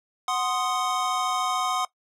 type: chord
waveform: square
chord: C diminished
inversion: second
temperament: equal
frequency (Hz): 740 / 1046.5 / 1244.5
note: Gb5 / C6 / Eb6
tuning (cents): 0 / 0 / 0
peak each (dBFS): -29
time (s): 0.28-1.85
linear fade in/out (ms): 2
effects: noise-tail reverb RT60 0.1 s tail -19 dB re dry + low-pass 9000 Hz 12 dB/octave